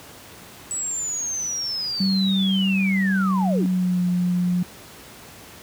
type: linear sweep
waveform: sine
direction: down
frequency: 7920 to 240.8 Hz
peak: -24 dBFS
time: 0.71-3.66 s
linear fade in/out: 0 ms
type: tone with pitch glide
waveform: sine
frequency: 192.5 to 178.57 Hz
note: G3 to F3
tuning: -31 to +39 cents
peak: -18 dBFS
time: 2-4.63 s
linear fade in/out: 5 ms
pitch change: -130 cents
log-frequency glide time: 3.18-4.05 s
effects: pink hiss -43 dBFS RMS until 5.62 s + high-pass 80 Hz 12 dB/octave